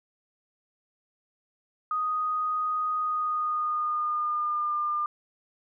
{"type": "tone with pitch glide", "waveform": "sine", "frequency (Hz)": [1244.5, 1200.7], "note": ["D#6", "D6"], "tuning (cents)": [0, 38], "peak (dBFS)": -25, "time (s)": [1.91, 5.06], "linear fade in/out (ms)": 2, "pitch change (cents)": -62, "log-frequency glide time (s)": [2.96, 4.78], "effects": []}